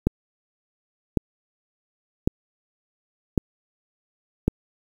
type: click train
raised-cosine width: 3 ms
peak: -5 dBFS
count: 5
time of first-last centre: 0.07-4.48 s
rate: 0.907 Hz
effects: 7-bit